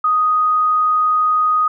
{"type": "tone", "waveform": "sine", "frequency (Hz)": 1246, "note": "D#6", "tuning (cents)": 2, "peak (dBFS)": -12, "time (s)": [0.04, 1.68], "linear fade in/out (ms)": 5, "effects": []}